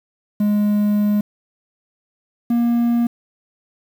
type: tone pair in turn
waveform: triangle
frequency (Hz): 207.7 / 236.6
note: G#3 / A#3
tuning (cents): 0 / +26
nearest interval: major second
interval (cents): 226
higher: second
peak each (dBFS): -12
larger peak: neither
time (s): 0.4-1.21 / 2.5-3.07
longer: first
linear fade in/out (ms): 5
effects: 7-bit